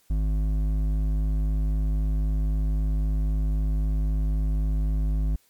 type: tone with hard clipping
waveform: sine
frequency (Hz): 51.91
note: G#1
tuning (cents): 0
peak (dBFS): -23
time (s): 0.1-5.36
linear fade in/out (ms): 5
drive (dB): 9
effects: white hiss -63 dBFS RMS until 5.49 s + MP3 96 kbps